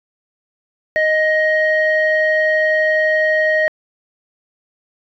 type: tone pair together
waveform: sine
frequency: 622.3 / 1878.8 Hz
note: D#5 / A#6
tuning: 0 / +13 cents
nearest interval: octave + perfect fifth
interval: 1913 cents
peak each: -14 dBFS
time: 0.96-3.68 s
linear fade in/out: 0 ms
effects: tanh soft clip ceiling -7 dBFS